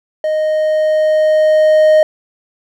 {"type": "tone with level ramp", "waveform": "triangle", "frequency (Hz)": 620, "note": "D#5", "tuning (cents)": -6, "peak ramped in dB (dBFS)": [-11, -3], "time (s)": [0.24, 2.03], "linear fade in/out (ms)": 2, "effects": []}